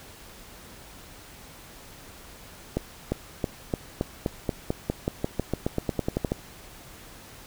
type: accelerating click train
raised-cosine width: 2 ms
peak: -11 dBFS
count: 21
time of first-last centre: 2.77-6.319 s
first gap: 350 ms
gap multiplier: 0.92
effects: pink hiss -47 dBFS RMS until 7.46 s